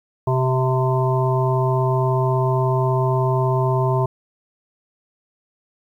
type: harmonic tone with a mistuned harmonic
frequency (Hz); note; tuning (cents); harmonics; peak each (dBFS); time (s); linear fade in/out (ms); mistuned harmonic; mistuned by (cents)
129.1; C3; -23; 1 / 3 / 5 / 7 / 8; -18 / -23 / -25 / -26 / -27; 0.27-4.06; 5; 5; +24
effects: 9-bit